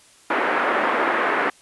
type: band-pass noise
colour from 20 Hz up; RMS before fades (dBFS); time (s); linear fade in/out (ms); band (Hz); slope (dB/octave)
white; -21; 0.3-1.5; 5; 270 to 1800; 24
effects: white hiss -52 dBFS RMS until 1.61 s + resampled to 24000 Hz